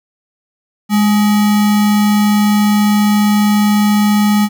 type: tone with sample-and-hold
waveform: sine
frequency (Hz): 207.7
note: G#3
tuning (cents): 0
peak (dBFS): -8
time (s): 0.89-4.49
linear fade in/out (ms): 50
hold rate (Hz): 1050
effects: none